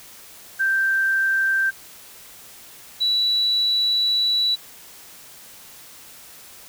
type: tone pair in turn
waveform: sine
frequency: 1568 / 3937 Hz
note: G6 / B7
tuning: 0 / -6 cents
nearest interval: octave + major third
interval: 1594 cents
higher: second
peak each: -17 dBFS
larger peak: neither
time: 0.59-1.71 / 3-4.56 s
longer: second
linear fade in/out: 20 ms
effects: white hiss -44 dBFS RMS until 6.68 s